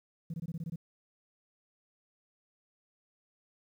sine tone bursts, 164.81 Hz, E3, in tune, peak -33 dBFS, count 8, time 0.3-0.759 s, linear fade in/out 5 ms, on 39 ms, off 21 ms, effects tanh soft clip ceiling -32 dBFS + 11-bit

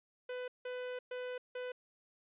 45% pulse tone bursts at uneven times, 500 Hz, B4, 21 cents sharp, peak -39 dBFS, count 4, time 0.29-0.48 / 0.65-0.99 / 1.11-1.38 / 1.55-1.72 s, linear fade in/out 5 ms, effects resampled to 8000 Hz

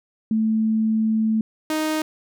sine / sawtooth tone pair in turn, 220 / 311.1 Hz, A3 / D#4, 0 / 0 cents, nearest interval tritone, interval 600 cents, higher second, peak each -17 dBFS, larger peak neither, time 0.31-1.41 / 1.7-2.02 s, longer first, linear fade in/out 2 ms, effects none

